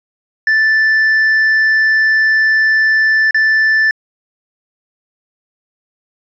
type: tone with dropouts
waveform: triangle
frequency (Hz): 1760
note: A6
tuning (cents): 0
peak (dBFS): -7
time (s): 0.47-3.91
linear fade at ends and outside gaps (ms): 2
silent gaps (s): 3.309-3.345
effects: resampled to 16000 Hz